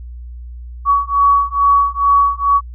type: beating tone pair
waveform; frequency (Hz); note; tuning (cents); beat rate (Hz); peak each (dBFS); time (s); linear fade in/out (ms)
sine; 1127 / 1129.3; C#6 / C#6; +28 / +32; 2.3; -13; 0.85-2.61; 50
effects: added 60 Hz sine -28 dBFS peak until 2.74 s